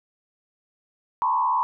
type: tone with frequency modulation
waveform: sine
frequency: 988 Hz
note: B5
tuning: in tune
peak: -19 dBFS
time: 1.22-1.63 s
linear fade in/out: 0 ms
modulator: 75.7 Hz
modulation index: 1.2
effects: none